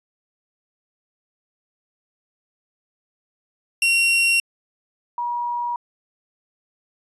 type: tone pair in turn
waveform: 40% pulse / sine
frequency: 2743 / 959.2 Hz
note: F7 / A#5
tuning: -32 / +49 cents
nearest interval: octave + tritone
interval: 1819 cents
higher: first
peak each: -14 / -22 dBFS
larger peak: first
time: 3.82-4.4 / 5.18-5.76 s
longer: neither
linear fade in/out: 2 ms
effects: resampled to 24000 Hz